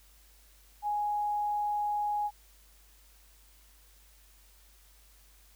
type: tone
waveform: sine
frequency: 831 Hz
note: G#5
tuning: 1 cent sharp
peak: -28 dBFS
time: 0.82-2.31 s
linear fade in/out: 50 ms
effects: added 50 Hz sine -59 dBFS peak until 5.55 s + white hiss -62 dBFS RMS until 5.55 s